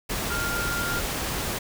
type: tone in noise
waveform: sine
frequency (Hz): 1400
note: F6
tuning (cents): +4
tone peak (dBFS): -28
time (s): 0.3-1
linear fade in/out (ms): 10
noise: pink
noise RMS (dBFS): -29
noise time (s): 0.09-1.59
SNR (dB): -2
effects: none